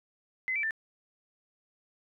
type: tone with pitch steps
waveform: sine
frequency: 2044 / 2323 / 1779 Hz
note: C7 / D7 / A6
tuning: -41 / -20 / +19 cents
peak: -28 dBFS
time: 0.48-0.708 s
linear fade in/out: 0 ms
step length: 76 ms
effects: none